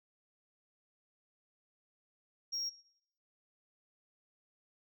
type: tone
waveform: sine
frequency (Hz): 5588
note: F8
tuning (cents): 0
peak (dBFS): -32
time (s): 2.52-2.7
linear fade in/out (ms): 20
effects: noise-tail reverb RT60 0.7 s tail -21 dB re dry + tanh soft clip ceiling -33 dBFS